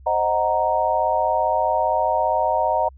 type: chord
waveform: sine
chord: C half-diminished seventh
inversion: none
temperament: equal with one note detuned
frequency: 527.2 / 622.3 / 740 / 932.3 Hz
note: C5 / Eb5 / Gb5 / Bb5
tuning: +13 / 0 / 0 / 0 cents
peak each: -27 / -22 / -23 / -21 dBFS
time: 0.06-2.89 s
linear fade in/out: 10 ms
effects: added 66 Hz sine -42 dBFS peak until 2.97 s